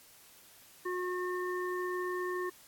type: harmonic tone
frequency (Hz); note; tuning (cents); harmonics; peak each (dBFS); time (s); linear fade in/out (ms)
361.9; F#4; -38; 1 / 3 / 5; -34 / -39 / -41; 0.85-2.5; 10
effects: white hiss -58 dBFS RMS until 2.67 s + AAC 64 kbps